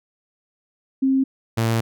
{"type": "tone pair in turn", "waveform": ["sine", "sawtooth"], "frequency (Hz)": [266.7, 113.93], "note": ["C4", "A#2"], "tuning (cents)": [33, -39], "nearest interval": "octave + minor third", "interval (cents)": 1472, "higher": "first", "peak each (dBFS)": [-15, -14], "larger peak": "second", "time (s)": [[1.02, 1.24], [1.57, 1.81]], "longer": "second", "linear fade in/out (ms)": 10, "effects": []}